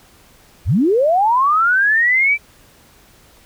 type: linear sweep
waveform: sine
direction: up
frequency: 51.91 to 2349 Hz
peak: -11 dBFS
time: 0.65-2.38 s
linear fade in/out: 50 ms
effects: pink hiss -49 dBFS RMS until 3.45 s